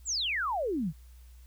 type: exponential sweep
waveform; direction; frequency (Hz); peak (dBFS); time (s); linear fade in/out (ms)
sine; down; 8100 to 140; -28; 0.05-0.93; 50
effects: added 61 Hz sine -49 dBFS peak until 1.46 s + white hiss -65 dBFS RMS until 1.46 s